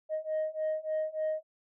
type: beating tone pair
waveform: sine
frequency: 622.3 / 625.7 Hz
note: D#5 / D#5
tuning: 0 / +10 cents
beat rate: 3.4 Hz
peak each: -32 / -31 dBFS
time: 0.09-1.43 s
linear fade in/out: 50 ms
effects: tanh soft clip ceiling -26 dBFS